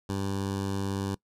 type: tone with notch filter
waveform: 15% pulse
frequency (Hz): 98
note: G2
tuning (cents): 0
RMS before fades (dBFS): -31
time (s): 0.09-1.15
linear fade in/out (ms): 5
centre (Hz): 2100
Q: 1.5
effects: noise-tail reverb RT60 0.1 s tail -22 dB re dry + low-pass 11000 Hz 12 dB/octave